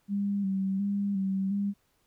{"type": "tone with vibrato", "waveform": "sine", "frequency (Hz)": 196.7, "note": "G3", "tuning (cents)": 6, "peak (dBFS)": -26, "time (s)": [0.08, 1.74], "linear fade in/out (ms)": 50, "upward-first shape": "square", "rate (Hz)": 1.4, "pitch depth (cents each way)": 37, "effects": ["pink hiss -71 dBFS RMS until 2.06 s"]}